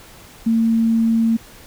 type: tone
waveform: sine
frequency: 226.9 Hz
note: A#3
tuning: 47 cents flat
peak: -13 dBFS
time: 0.46-1.37 s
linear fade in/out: 10 ms
effects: pink hiss -43 dBFS RMS until 1.66 s